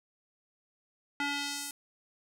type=tone with band-pass filter sweep; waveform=square; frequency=285.4 Hz; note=D4; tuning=49 cents flat; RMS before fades=-35 dBFS; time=1.2-1.71 s; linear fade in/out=2 ms; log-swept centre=1800 to 11000 Hz; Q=1; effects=none